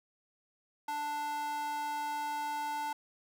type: tone with high-pass filter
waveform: square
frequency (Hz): 294.4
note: D4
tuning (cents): +4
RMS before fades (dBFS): -36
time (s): 0.88-2.93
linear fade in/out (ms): 5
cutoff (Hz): 790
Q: 4.2
effects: none